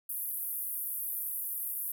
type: band-pass noise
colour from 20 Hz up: white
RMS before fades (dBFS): -36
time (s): 0.09-1.92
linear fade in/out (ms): 5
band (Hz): 11000 to 15000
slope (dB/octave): 48
effects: none